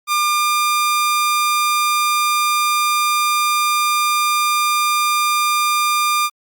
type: tone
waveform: sawtooth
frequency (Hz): 1200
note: D6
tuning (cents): +37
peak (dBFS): -11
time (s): 0.07-6.3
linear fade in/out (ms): 50
effects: Opus 48 kbps

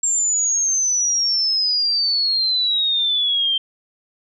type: exponential sweep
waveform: sine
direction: down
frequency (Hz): 7459 to 3136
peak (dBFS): -16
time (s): 0.03-3.58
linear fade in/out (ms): 5
effects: none

